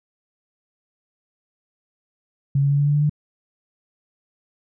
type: tone with pitch steps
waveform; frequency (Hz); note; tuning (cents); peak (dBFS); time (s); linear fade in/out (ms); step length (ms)
sine; 139 / 140.62 / 142.25 / 143.9 / 145.57 / 147.27 / 148.98; C#3 / C#3 / C#3 / D3 / D3 / D3 / D3; +5 / +25 / +45 / -35 / -15 / +5 / +25; -15; 2.55-3.096; 5; 78
effects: none